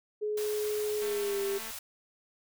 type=tone with pitch glide; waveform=sine; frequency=422.4 to 396.4 Hz; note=G#4 to G4; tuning=+29 to +19 cents; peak=-29 dBFS; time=0.21-1.59 s; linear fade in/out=20 ms; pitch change=-110 cents; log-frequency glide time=0.97-1.43 s
type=band-stop noise; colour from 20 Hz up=white; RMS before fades=-41 dBFS; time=0.37-1.79 s; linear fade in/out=5 ms; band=120 to 550 Hz; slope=96 dB/octave
type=click train; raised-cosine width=0.3 ms; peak=-29 dBFS; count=154; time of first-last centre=1.02-1.706 s; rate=223 Hz
effects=none